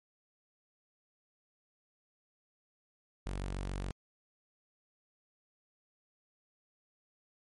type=tone; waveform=sawtooth; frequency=47.17 Hz; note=F#1; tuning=34 cents sharp; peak=-32 dBFS; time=3.26-3.91 s; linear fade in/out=0 ms; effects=MP3 48 kbps